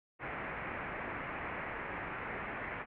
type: low-pass noise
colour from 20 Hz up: white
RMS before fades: -41 dBFS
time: 0.19-2.86 s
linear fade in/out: 50 ms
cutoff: 2300 Hz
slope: 48 dB/octave
effects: none